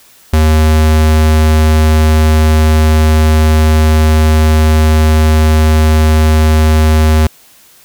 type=tone; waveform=square; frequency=78 Hz; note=D#2; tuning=5 cents sharp; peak=-6 dBFS; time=0.33-7.27 s; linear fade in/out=5 ms; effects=white hiss -43 dBFS RMS until 7.84 s